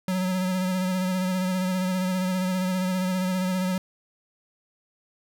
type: tone with vibrato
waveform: square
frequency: 185 Hz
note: F#3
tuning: in tune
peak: -24 dBFS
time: 0.08-3.78 s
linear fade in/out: 2 ms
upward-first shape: sine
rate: 15 Hz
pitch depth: 30 cents each way
effects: none